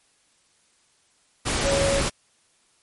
sine tone in noise, 554.4 Hz, C#5, in tune, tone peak -21 dBFS, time 1.64-2.01 s, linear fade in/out 20 ms, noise pink, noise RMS -24 dBFS, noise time 1.45-2.1 s, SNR 0 dB, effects white hiss -63 dBFS RMS until 2.82 s + MP3 48 kbps

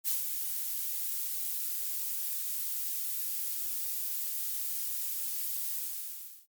violet noise with ADSR envelope, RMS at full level -28 dBFS, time 0.04-6.47 s, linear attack 41 ms, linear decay 140 ms, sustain -6 dB, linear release 740 ms, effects Opus 48 kbps

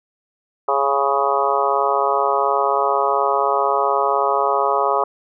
harmonic tone with a mistuned harmonic, 138.7 Hz, C#3, 1 cent sharp, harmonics 3 / 4 / 5 / 6 / 7 / 8 / 9, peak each -23 / -23 / -23 / -23 / -23 / -23 / -23 dBFS, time 0.68-5.04 s, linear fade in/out 5 ms, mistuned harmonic 7, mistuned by +28 cents, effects none

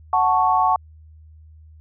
sine chord, F# minor, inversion none, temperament equal, 740 / 880 / 1108.7 Hz, F#5 / A5 / C#6, 0 / 0 / 0 cents, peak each -19 dBFS, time 0.13-0.76 s, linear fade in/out 2 ms, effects added 78 Hz sine -43 dBFS peak until 1.8 s

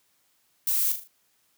violet noise with echo, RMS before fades -25 dBFS, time 0.67-0.92 s, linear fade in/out 2 ms, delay 39 ms, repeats 4, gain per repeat -7 dB, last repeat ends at 1.076 s, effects white hiss -68 dBFS RMS until 1.57 s + high-pass 60 Hz 12 dB/octave

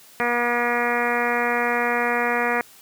harmonic tone, 240 Hz, B3, 49 cents flat, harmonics 1 / 2 / 3 / 4 / 5 / 6 / 7 / 8 / 9 / 10, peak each -30 / -26 / -27 / -29 / -29 / -30 / -29 / -27 / -31 / -32 dBFS, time 0.2-2.61 s, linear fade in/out 0 ms, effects white hiss -49 dBFS RMS until 2.81 s + high-pass 100 Hz 12 dB/octave

